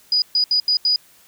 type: tone bursts at uneven times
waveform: sine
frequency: 4930 Hz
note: D#8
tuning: 17 cents flat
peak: -14 dBFS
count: 5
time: 0.12-0.22 / 0.35-0.44 / 0.51-0.6 / 0.68-0.77 / 0.85-0.96 s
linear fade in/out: 2 ms
effects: white hiss -52 dBFS RMS until 1.27 s